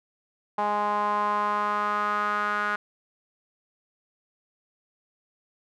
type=tone with band-pass filter sweep; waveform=sawtooth; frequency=207.7 Hz; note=G#3; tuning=in tune; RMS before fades=-26 dBFS; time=0.58-2.76 s; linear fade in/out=5 ms; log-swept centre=910 to 1400 Hz; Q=5.1; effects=none